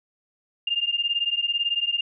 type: beating tone pair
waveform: sine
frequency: 2800 / 2818 Hz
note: F7 / F7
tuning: +4 / +15 cents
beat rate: 18 Hz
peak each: -25 dBFS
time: 0.67-2.01 s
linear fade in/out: 5 ms
effects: none